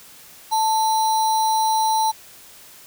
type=tone with sample-and-hold; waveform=sine; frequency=880 Hz; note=A5; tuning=in tune; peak=-16 dBFS; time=0.51-2.12 s; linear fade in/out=20 ms; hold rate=4900 Hz; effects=white hiss -45 dBFS RMS until 2.86 s